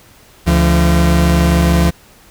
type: tone pair together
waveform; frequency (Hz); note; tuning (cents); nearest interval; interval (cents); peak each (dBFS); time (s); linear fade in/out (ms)
40% pulse; 72.11 / 171.2; D2 / F3; -31 / -34; octave + minor third; 1497; -11; 0.46-1.91; 20
effects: pink hiss -45 dBFS RMS until 2.3 s